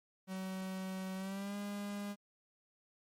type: tone with pitch glide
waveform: 45% pulse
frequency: 188.7 to 203.4 Hz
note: F#3 to G#3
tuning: +34 to -36 cents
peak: -39 dBFS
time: 0.27-2.16 s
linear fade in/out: 50 ms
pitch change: +130 cents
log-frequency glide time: 1.16-1.56 s
effects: MP3 64 kbps